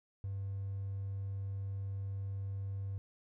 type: tone with hard clipping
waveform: triangle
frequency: 98 Hz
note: G2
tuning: in tune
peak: -37 dBFS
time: 0.24-2.98 s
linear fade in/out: 0 ms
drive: 4 dB
effects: none